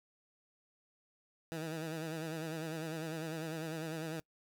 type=tone with vibrato; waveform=15% pulse; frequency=160 Hz; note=D#3; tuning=49 cents sharp; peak=-32 dBFS; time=1.52-4.2 s; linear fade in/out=0 ms; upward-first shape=sine; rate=10 Hz; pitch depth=63 cents each way; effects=noise-tail reverb RT60 0.1 s tail -24 dB re dry